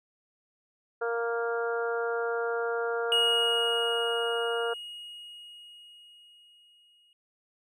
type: harmonic tone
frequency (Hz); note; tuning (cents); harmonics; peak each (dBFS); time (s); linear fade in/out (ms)
233.1; A#3; 0; 2 / 3 / 4 / 5 / 6 / 7; -29 / -36 / -41 / -42 / -34 / -45; 1.01-4.74; 10
type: tone with exponential decay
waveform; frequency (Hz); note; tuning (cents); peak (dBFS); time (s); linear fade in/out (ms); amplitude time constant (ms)
triangle; 2880; F#7; -47; -20; 3.12-7.13; 1; 870
effects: none